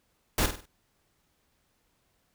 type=noise with echo; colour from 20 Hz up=pink; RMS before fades=-25 dBFS; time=0.38-0.46 s; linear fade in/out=2 ms; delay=49 ms; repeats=4; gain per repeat=-8 dB; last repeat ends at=0.656 s; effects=pink hiss -72 dBFS RMS until 2.34 s